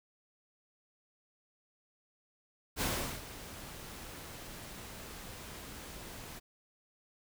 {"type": "noise with ADSR envelope", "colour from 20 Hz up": "pink", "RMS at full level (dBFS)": -32, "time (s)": [2.76, 6.4], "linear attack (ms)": 56, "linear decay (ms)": 390, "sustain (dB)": -15, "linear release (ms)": 21, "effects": []}